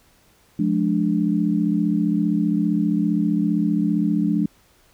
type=chord; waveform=sine; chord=D diminished; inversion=first; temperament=just; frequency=176.2 / 211.4 / 293.7 Hz; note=F3 / Ab3 / D4; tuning=+16 / +31 / 0 cents; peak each=-22 / -21 / -22 dBFS; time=0.59-4.46 s; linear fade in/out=5 ms; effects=pink hiss -57 dBFS RMS until 4.93 s